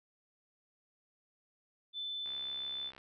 sine tone, 3520 Hz, A7, in tune, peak -37 dBFS, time 1.93-2.92 s, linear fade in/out 50 ms
click train, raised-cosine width 0.3 ms, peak -37 dBFS, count 49, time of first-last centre 2.26-2.98 s, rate 66.7 Hz
effects none

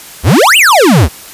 square exponential two-way sweep, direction up then down, 61.74 to 3123 to 61.74 Hz, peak -4 dBFS, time 0.23-1.09 s, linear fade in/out 50 ms, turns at 0.57 s, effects white hiss -31 dBFS RMS until 1.33 s + resampled to 32000 Hz

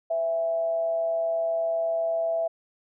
sine tone with frequency modulation, 662 Hz, E5, 7 cents sharp, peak -23 dBFS, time 0.1-2.48 s, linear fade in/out 10 ms, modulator 152 Hz, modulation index 0.25, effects none

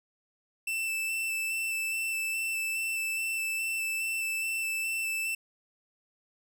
45% pulse tone with vibrato, 2656 Hz, E7, 12 cents sharp, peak -29 dBFS, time 0.67-5.35 s, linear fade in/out 5 ms, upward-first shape square, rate 2.4 Hz, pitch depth 10 cents each way, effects none

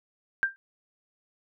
sine tone with exponential decay, 1583 Hz, G6, 17 cents sharp, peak -17 dBFS, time 0.43-0.56 s, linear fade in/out 0 ms, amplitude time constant 27 ms, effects none

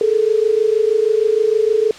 sine tone pair together, 422.4 / 448.8 Hz, G#4 / A4, +29 / +34 cents, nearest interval minor second, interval 105 cents, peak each -15 dBFS, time 0.01-1.91 s, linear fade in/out 2 ms, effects white hiss -36 dBFS RMS until 1.98 s + low-pass 5000 Hz 12 dB/octave

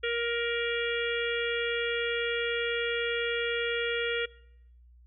harmonic tone with a mistuned harmonic, 470 Hz, A#4, 14 cents sharp, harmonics 1 / 3 / 4 / 5 / 6 / 7, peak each -30 / -35 / -36 / -37 / -38 / -38 dBFS, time 0.03-4.26 s, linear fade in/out 10 ms, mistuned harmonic 7, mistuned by +23 cents, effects noise-tail reverb RT60 0.8 s tail -23 dB re dry + added 60 Hz sine -53 dBFS peak until 5.06 s

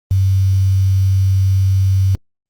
sine tone with quantisation, 95.8 Hz, G2, 39 cents flat, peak -10 dBFS, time 0.11-2.15 s, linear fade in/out 0 ms, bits 6, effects Opus 24 kbps

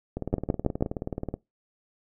two click trains, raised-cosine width 2 ms, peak -17 / -9 dBFS, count 23 / 4, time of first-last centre 0.17-1.34 / 0.34-0.825 s, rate 18.8 / 6.19 Hz, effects noise-tail reverb RT60 0.2 s tail -22 dB re dry

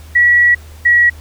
sine tone pair in turn, 1932 / 1919.8 Hz, B6 / B6, -39 / -50 cents, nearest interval unison, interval 11 cents, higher first, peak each -6 dBFS, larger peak neither, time 0.15-0.55 / 0.85-1.1 s, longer first, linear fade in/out 10 ms, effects added 77 Hz sine -33 dBFS peak until 1.2 s + pink hiss -43 dBFS RMS until 1.2 s

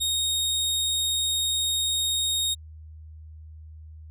sawtooth tone, 3729 Hz, A#7, in tune, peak -20 dBFS, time 0-2.55 s, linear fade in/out 20 ms, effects added 78 Hz sine -41 dBFS peak until 4.1 s + resampled to 32000 Hz

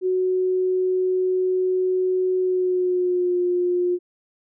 sine tone with pitch glide, 370 to 356.2 Hz, F#4 to F4, 0 to +34 cents, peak -18 dBFS, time 0.01-3.99 s, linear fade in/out 50 ms, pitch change -66 cents, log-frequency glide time 2.39-3.38 s, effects none

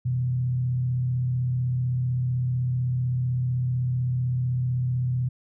sine tone with frequency modulation, 125.3 Hz, B2, 25 cents sharp, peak -22 dBFS, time 0.05-5.29 s, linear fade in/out 10 ms, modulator 35.8 Hz, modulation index 0.35, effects none

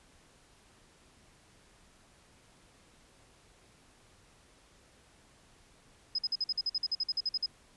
sine tone bursts, 5060 Hz, D#8, 28 cents sharp, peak -28 dBFS, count 16, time 6.15-7.461 s, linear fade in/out 5 ms, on 36 ms, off 49 ms, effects pink hiss -62 dBFS RMS until 7.76 s + resampled to 24000 Hz

